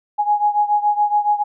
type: beating tone pair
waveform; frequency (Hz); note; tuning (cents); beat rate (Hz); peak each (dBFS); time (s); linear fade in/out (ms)
sine; 830 / 837.1; G#5 / G#5; -1 / +13; 7.1; -16 / -19; 0.18-1.44; 20
effects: none